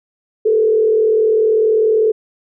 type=tone with frequency modulation; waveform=sine; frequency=437.7 Hz; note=A4; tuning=9 cents flat; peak=-10 dBFS; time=0.45-2.12 s; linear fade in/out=10 ms; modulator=40.1 Hz; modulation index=0.67; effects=none